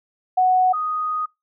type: tone pair in turn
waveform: sine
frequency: 740 / 1244.5 Hz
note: F#5 / D#6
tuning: 0 / 0 cents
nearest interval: major sixth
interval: 900 cents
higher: second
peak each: -13 / -21 dBFS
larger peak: first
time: 0.37-0.73 / 0.73-1.26 s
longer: second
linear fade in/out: 10 ms
effects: noise-tail reverb RT60 0.2 s tail -24 dB re dry